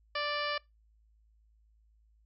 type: harmonic tone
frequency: 587.3 Hz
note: D5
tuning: in tune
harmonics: 1 / 2 / 3 / 4 / 5 / 6 / 7 / 8 / 9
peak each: -37 / -36 / -38 / -41 / -41 / -47 / -47 / -43 / -48 dBFS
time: 0.15-0.58 s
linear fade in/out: 5 ms
effects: noise-tail reverb RT60 0.2 s tail -24 dB re dry + added 54 Hz sine -63 dBFS peak until 2.25 s